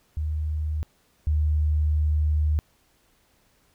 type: tone pair in turn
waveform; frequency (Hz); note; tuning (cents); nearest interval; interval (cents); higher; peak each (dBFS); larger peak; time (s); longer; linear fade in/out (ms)
sine; 76.8 / 76.01; D#2 / D#2; -22 / -40; unison; 18; first; -24 / -19; second; 0.17-0.83 / 1.27-2.59; second; 0
effects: pink hiss -64 dBFS RMS until 3.74 s